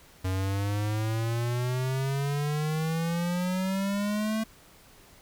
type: exponential sweep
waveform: square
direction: up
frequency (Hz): 92.5 to 222.4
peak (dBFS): -27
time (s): 0.24-4.44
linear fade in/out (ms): 10
effects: pink hiss -55 dBFS RMS until 5.21 s